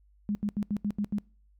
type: tone bursts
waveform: sine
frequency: 206.4 Hz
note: G#3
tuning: 10 cents flat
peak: -26 dBFS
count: 7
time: 0.29-1.184 s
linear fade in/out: 0 ms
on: 60 ms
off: 79 ms
effects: noise-tail reverb RT60 0.4 s tail -25 dB re dry + added 50 Hz sine -59 dBFS peak until 1.59 s